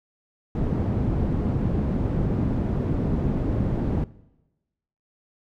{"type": "low-pass noise", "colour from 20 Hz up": "white", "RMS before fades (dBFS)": -24, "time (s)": [0.55, 4.04], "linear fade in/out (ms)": 2, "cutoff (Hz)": 210, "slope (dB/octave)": 12, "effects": ["noise-tail reverb RT60 1.0 s tail -20 dB re dry"]}